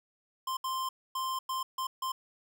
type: tone bursts at uneven times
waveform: square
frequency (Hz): 1046.5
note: C6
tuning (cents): 0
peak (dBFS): -32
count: 6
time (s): 0.47-0.57 / 0.64-0.89 / 1.15-1.39 / 1.49-1.63 / 1.78-1.87 / 2.02-2.12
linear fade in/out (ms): 5
effects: none